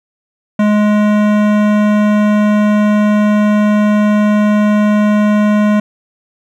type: tone with hard clipping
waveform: sine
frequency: 209.6 Hz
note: G#3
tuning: 16 cents sharp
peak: -10 dBFS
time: 0.59-5.8 s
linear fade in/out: 5 ms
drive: 17 dB
effects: none